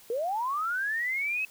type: linear sweep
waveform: sine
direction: up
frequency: 440 to 2600 Hz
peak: -27 dBFS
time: 0.1-1.45 s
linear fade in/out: 2 ms
effects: white hiss -54 dBFS RMS until 1.5 s